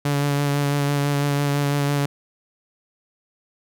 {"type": "tone with vibrato", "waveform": "sawtooth", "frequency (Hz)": 143, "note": "D3", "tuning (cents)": -46, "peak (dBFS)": -15, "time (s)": [0.05, 2.06], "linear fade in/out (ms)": 5, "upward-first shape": "sine", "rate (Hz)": 6, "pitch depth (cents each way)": 18, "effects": []}